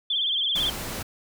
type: tone with vibrato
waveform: sine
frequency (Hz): 3322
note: G#7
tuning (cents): 0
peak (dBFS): -22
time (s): 0.1-0.7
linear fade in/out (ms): 5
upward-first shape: sine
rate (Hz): 18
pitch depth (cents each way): 100
type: noise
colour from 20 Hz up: pink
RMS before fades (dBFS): -33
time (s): 0.55-1.03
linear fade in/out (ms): 10
effects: none

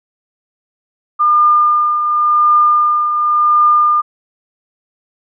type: tone with tremolo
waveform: sine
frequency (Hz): 1206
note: D6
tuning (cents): +46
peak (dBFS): -6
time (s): 1.19-4.02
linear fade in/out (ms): 20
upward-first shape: triangle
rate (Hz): 0.91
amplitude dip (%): 55
effects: none

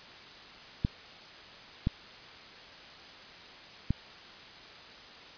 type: clicks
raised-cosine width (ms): 5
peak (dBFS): -14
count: 3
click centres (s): 0.849 / 1.871 / 3.906
effects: white hiss -49 dBFS RMS until 5.37 s + resampled to 11025 Hz

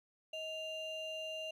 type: ring-modulated tone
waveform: triangle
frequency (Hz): 1713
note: A6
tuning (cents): -47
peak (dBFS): -35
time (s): 0.33-1.51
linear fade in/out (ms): 5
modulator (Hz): 1080
effects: none

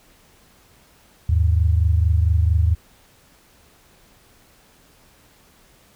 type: tone pair together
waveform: sine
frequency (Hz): 78.79 / 103.2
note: D#2 / G#2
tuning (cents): +22 / -10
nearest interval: perfect fourth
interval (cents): 468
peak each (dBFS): -15 / -20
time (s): 1.29-2.75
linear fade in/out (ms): 5
effects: pink hiss -54 dBFS RMS until 5.95 s

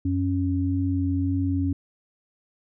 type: tone pair together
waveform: sine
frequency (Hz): 91.3 / 275.7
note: F#2 / C#4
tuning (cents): -23 / -9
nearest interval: octave + perfect fifth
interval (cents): 1914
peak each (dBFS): -24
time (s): 0.05-1.73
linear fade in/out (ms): 5
effects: none

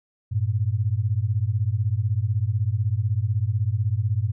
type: beating tone pair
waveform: sine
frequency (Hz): 98 / 114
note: G2 / A#2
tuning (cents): 0 / -38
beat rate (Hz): 16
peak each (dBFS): -23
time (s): 0.31-4.32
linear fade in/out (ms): 20
effects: none

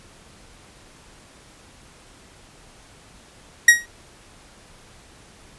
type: tone with exponential decay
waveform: 45% pulse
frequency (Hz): 1894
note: A#6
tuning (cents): +27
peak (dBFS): -4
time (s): 3.68-3.86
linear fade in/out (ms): 5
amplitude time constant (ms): 37
effects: pink hiss -49 dBFS RMS until 5.58 s + resampled to 24000 Hz

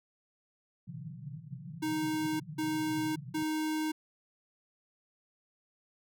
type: band-pass noise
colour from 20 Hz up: pink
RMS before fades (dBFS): -44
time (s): 0.87-3.43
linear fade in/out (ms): 5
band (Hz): 120 to 180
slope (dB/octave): 96
type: tone bursts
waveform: square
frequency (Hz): 311.1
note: D#4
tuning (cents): 0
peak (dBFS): -31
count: 3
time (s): 1.82-3.92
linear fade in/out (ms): 10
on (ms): 580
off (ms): 180
effects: none

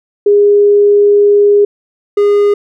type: tone pair in turn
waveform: sine / triangle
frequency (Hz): 409.4 / 409.4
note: G#4 / G#4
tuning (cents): -25 / -25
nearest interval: unison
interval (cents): 0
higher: neither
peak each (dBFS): -4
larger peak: neither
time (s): 0.26-1.65 / 2.17-2.54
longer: first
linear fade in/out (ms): 5
effects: none

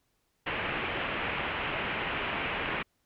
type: low-pass noise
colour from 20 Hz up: white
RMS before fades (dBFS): -33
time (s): 0.46-2.83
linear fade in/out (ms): 10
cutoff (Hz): 2900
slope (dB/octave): 48
effects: pink hiss -75 dBFS RMS until 3.05 s

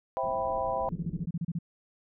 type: chord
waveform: sine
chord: C major seventh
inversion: none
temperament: equal with one note detuned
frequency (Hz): 527.8 / 659.3 / 784 / 987.8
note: C5 / E5 / G5 / B5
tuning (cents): +15 / 0 / 0 / 0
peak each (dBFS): -33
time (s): 0.17-0.89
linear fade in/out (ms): 0
type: low-pass noise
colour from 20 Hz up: pink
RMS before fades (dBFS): -44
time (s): 0.23-1.26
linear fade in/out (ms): 10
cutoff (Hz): 420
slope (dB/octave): 48
type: tone bursts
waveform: sine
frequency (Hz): 168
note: E3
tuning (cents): +33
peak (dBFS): -28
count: 10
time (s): 0.92-1.588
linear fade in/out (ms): 5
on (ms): 38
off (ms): 32
effects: none

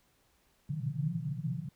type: band-pass noise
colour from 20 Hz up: white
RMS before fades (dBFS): -35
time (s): 0.69-1.69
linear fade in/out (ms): 5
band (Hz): 120 to 170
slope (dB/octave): 96
effects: pink hiss -70 dBFS RMS until 1.75 s

